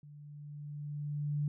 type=tone with level ramp; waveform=sine; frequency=146.83 Hz; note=D3; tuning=in tune; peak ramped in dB=-50 to -29 dBFS; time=0.03-1.48 s; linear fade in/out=2 ms; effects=none